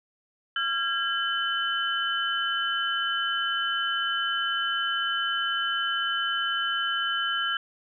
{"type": "tone cluster", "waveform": "sine", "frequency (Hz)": [1373, 1635, 3031], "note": ["F6", "G#6", "F#7"], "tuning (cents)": [-30, -28, 41], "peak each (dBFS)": -29, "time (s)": [0.56, 7.57], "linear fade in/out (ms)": 2, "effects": []}